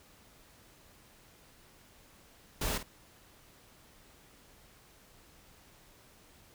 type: noise with echo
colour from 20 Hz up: pink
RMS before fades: -33 dBFS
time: 2.61-2.78 s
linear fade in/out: 5 ms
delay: 51 ms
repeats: 1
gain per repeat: -11 dB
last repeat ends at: 2.831 s
effects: pink hiss -60 dBFS RMS until 6.54 s